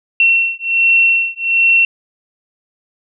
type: beating tone pair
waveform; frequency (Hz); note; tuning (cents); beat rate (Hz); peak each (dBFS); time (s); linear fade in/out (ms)
sine; 2715 / 2716.3; F7 / F7; -50 / -49; 1.3; -13; 0.2-1.85; 2
effects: none